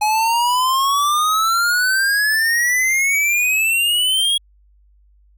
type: exponential sweep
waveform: square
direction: up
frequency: 839 to 3322 Hz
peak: -15 dBFS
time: 0.01-4.38 s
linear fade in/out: 10 ms
effects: added 50 Hz sine -50 dBFS peak until 5.37 s